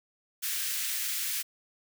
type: high-pass noise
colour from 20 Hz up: white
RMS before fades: -32 dBFS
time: 0.42-1.43 s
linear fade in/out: 20 ms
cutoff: 1600 Hz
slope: 24 dB/octave
effects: none